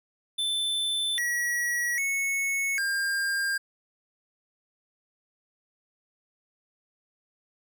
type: tone with pitch steps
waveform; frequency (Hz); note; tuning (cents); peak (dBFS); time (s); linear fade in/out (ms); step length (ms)
square; 3528 / 1921 / 2202 / 1603; A7 / B6 / C#7 / G6; +4 / -48 / -12 / +38; -26; 0.38-3.58; 10; 800
effects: none